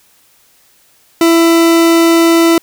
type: tone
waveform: 40% pulse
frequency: 332.8 Hz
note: E4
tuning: 17 cents sharp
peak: -5 dBFS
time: 1.21-2.58 s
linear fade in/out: 2 ms
effects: white hiss -50 dBFS RMS until 2.62 s